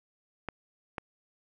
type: clicks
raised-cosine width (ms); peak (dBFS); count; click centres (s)
0.5; -19; 2; 0.487 / 0.982
effects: none